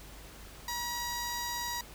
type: tone with notch filter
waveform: 10% pulse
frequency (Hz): 959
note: A#5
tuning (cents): +49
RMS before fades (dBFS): -36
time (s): 0.68-1.81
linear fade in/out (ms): 2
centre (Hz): 2700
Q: 1.2
effects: added 50 Hz sine -51 dBFS peak until 1.94 s + pink hiss -51 dBFS RMS until 1.94 s